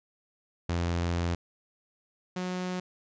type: tone pair in turn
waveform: sawtooth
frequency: 86 / 182.23 Hz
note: F2 / F#3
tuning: -26 / -26 cents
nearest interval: octave + minor second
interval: 1300 cents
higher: second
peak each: -23 / -27 dBFS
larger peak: first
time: 0.69-1.35 / 2.36-2.8 s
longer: first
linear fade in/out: 5 ms
effects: resampled to 16000 Hz